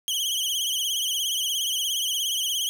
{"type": "tone with vibrato", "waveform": "sawtooth", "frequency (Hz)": 3115, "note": "G7", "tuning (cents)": -12, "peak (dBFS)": -21, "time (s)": [0.08, 2.69], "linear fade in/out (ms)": 0, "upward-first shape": "triangle", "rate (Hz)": 17, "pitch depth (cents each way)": 120, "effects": []}